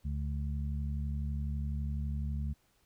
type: harmonic tone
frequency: 72 Hz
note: D2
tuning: 34 cents flat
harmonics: 1 / 2 / 3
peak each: -33 / -39 / -43 dBFS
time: 0.04-2.54 s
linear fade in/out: 20 ms
effects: pink hiss -71 dBFS RMS until 2.85 s